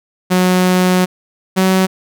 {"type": "tone pair in turn", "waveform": "sawtooth", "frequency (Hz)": [182.9, 188.04], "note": ["F#3", "F#3"], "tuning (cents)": [-20, 28], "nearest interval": "unison", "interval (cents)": 48, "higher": "second", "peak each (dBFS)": -6, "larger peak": "neither", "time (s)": [[0.3, 1.06], [1.56, 1.87]], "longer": "first", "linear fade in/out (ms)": 20, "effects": []}